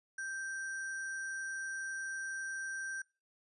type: tone with sample-and-hold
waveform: sine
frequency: 1568 Hz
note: G6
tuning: in tune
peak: -37 dBFS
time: 0.18-3.02 s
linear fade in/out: 5 ms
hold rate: 7350 Hz
effects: noise-tail reverb RT60 0.3 s tail -23 dB re dry + resampled to 24000 Hz